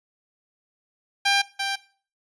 10% pulse tone pair in turn, 797 / 788.3 Hz, G5 / G5, +28 / +9 cents, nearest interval unison, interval 19 cents, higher first, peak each -10 / -16 dBFS, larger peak first, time 1.25-1.42 / 1.59-1.76 s, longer neither, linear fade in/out 10 ms, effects noise-tail reverb RT60 0.4 s tail -18 dB re dry + resampled to 22050 Hz

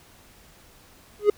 triangle tone with exponential growth, 415.3 Hz, G#4, in tune, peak -8 dBFS, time 1.19-1.3 s, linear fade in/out 5 ms, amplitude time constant 23 ms, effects pink hiss -53 dBFS RMS until 1.37 s

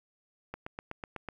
click train, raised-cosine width 0.5 ms, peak -23 dBFS, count 7, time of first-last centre 0.54-1.287 s, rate 8.03 Hz, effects 10-bit

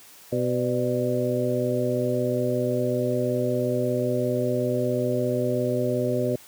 harmonic tone with a mistuned harmonic, 125.3 Hz, B2, 25 cents sharp, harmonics 1 / 2 / 3 / 4 / 5, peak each -28 / -28 / -28 / -28 / -28 dBFS, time 0.32-6.36 s, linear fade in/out 5 ms, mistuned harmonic 5, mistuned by -80 cents, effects white hiss -49 dBFS RMS until 6.47 s + high-pass 80 Hz 12 dB/octave

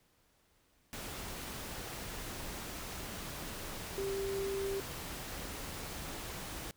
sine tone in noise, 392 Hz, G4, in tune, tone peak -34 dBFS, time 3.98-4.8 s, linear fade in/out 0 ms, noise pink, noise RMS -43 dBFS, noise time 0.93-6.71 s, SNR +6 dB, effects pink hiss -71 dBFS RMS until 6.76 s

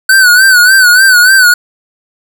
square tone with vibrato, 1504 Hz, F#6, 28 cents sharp, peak -3 dBFS, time 0.09-1.54 s, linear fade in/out 5 ms, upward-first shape sine, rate 3.4 Hz, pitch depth 82 cents each way, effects none

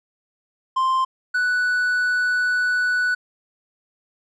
triangle tone pair in turn, 1046.5 / 1483.2 Hz, C6 / F#6, 0 / +4 cents, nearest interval tritone, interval 604 cents, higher second, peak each -15 / -16 dBFS, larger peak first, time 0.76-1.05 / 1.34-3.15 s, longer second, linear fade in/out 10 ms, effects resampled to 22050 Hz

